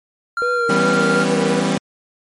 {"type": "tone with pitch glide", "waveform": "triangle", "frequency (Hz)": [1384, 1392], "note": ["F6", "F6"], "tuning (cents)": [-16, -6], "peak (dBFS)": -16, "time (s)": [0.37, 1.24], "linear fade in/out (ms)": 2, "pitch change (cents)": 10, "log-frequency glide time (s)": [0.85, 1.05]}
{"type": "tone with vibrato", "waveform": "triangle", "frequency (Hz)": 479.2, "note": "A#4", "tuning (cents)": 48, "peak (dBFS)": -17, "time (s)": [0.42, 1.6], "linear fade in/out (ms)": 0, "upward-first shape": "sine", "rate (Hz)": 2.7, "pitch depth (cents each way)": 44}
{"type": "chord", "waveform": "sawtooth", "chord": "C# half-diminished seventh", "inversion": "first", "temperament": "equal with one note detuned", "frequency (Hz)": [164.81, 196, 246.9, 271.5], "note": ["E3", "G3", "B3", "C#4"], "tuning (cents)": [0, 0, 0, -36], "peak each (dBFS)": [-19, -16, -19, -19], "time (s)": [0.69, 1.78], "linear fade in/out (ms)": 5}
{"effects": ["MP3 48 kbps"]}